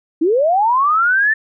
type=linear sweep; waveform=sine; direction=up; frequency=296.9 to 1792 Hz; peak=-11 dBFS; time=0.21-1.34 s; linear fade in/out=10 ms; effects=none